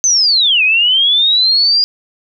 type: linear two-way sweep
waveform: sine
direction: down then up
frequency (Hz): 6272 to 2459 to 4872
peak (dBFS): -8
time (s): 0.04-1.84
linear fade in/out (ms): 0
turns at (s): 0.63
effects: none